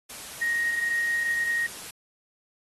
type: tone in noise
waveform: sine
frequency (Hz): 1873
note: A#6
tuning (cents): +8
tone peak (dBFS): -23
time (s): 0.41-1.67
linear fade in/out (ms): 10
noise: white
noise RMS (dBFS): -40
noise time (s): 0.09-1.91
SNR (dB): +14
effects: AAC 32 kbps